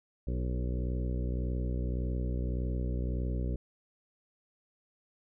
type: harmonic tone with a mistuned harmonic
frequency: 61.74 Hz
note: B1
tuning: in tune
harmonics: 1 / 2 / 3 / 4 / 5 / 6 / 7 / 8 / 9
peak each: -31 / -37 / -41 / -43 / -45 / -47 / -48 / -49 / -50 dBFS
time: 0.27-3.56 s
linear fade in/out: 5 ms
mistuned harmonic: 6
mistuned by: +22 cents
effects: none